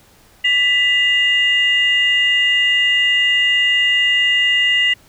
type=tone pair together; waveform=sine; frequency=1983.8 / 2828 Hz; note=B6 / F7; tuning=+7 / +21 cents; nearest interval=tritone; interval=614 cents; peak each=-14 dBFS; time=0.44-4.94 s; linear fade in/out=10 ms; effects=tanh soft clip ceiling -5 dBFS + pink hiss -50 dBFS RMS until 5.08 s